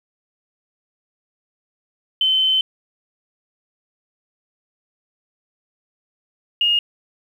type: tone pair in turn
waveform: sine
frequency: 3067 / 2849 Hz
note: G7 / F7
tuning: -38 / +34 cents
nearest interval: minor second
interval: 128 cents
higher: first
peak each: -14 dBFS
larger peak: neither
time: 2.21-2.61 / 6.61-6.79 s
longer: first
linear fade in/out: 2 ms
effects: 8-bit